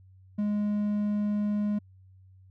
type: tone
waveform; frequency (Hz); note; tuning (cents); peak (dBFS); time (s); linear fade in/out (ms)
triangle; 207.7; G#3; 0; -23; 0.38-1.79; 10
effects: added 94 Hz sine -52 dBFS peak until 2.5 s